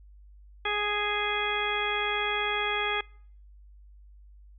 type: harmonic tone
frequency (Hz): 415.3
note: G#4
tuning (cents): 0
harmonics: 1 / 2 / 3 / 4 / 5 / 6 / 8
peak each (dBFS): -34 / -34 / -34 / -34 / -34 / -34 / -34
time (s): 0.65-3.01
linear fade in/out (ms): 5
effects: noise-tail reverb RT60 0.6 s tail -26 dB re dry + added 50 Hz sine -49 dBFS peak until 4.58 s